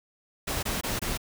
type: noise bursts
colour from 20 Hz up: pink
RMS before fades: -30 dBFS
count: 4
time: 0.47-1.176 s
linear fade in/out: 10 ms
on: 160 ms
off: 22 ms
effects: none